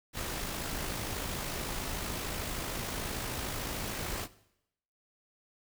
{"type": "noise with amplitude modulation", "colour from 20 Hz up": "pink", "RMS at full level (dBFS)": -35, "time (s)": [0.13, 4.28], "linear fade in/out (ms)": 50, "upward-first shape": "sine", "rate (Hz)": 53.4, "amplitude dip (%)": 35, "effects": ["noise-tail reverb RT60 0.8 s tail -18 dB re dry"]}